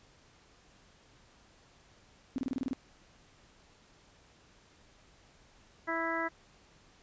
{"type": "tone bursts", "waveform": "sine", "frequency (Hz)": 261.6, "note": "C4", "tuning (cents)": 0, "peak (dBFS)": -30, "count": 8, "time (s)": [2.36, 2.732], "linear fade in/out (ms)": 0, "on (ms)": 22, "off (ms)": 28}
{"type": "harmonic tone", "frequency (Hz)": 329.6, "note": "E4", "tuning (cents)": 0, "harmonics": [1, 2, 3, 4, 5, 6], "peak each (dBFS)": [-38, -38, -38, -38, -38, -38], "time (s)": [5.87, 6.29], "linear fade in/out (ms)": 20}
{"effects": ["pink hiss -62 dBFS RMS until 7.02 s", "resampled to 16000 Hz"]}